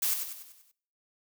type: noise with echo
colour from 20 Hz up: blue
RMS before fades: -28 dBFS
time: 0.02-0.14 s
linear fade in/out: 5 ms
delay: 96 ms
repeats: 6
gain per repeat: -6 dB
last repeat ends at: 0.716 s
effects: noise-tail reverb RT60 0.6 s tail -22 dB re dry